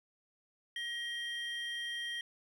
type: tone pair together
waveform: triangle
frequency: 1894 / 3185 Hz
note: A#6 / G7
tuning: +27 / +27 cents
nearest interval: major sixth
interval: 900 cents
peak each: -38 / -38 dBFS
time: 0.76-2.21 s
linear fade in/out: 2 ms
effects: none